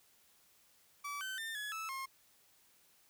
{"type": "tone with pitch steps", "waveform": "30% pulse", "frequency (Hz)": [1151, 1535, 1802, 1692, 1309, 1071], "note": ["D6", "G6", "A6", "G#6", "E6", "C6"], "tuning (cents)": [-35, -37, 41, 32, -13, 40], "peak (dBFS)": -37, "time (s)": [1.04, 2.06], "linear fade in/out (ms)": 10, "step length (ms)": 170, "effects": ["white hiss -68 dBFS RMS until 3.09 s"]}